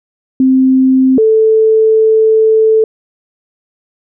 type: tone pair in turn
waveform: sine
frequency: 261.6 / 440 Hz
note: C4 / A4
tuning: 0 / 0 cents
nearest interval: major sixth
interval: 900 cents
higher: second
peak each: -5 dBFS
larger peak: neither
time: 0.4-1.18 / 1.18-2.84 s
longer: second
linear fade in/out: 2 ms
effects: none